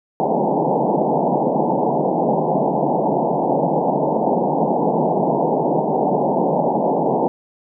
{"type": "band-pass noise", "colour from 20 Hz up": "white", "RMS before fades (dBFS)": -18, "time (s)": [0.2, 7.28], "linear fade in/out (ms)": 0, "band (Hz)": [140, 910], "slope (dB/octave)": 96, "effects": []}